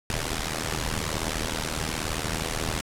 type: noise with amplitude modulation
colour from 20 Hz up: pink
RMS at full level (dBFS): -25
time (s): 0.1-2.81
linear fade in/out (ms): 0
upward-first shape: sine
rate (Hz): 78.9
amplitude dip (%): 90
effects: low-pass 10000 Hz 12 dB/octave